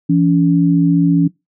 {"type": "tone pair together", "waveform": "sine", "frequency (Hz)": [168.27, 283], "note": ["E3", "C#4"], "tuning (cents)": [36, 36], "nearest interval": "major sixth", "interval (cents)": 900, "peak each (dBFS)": -12, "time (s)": [0.09, 1.28], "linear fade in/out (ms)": 10, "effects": ["noise-tail reverb RT60 0.2 s tail -22 dB re dry"]}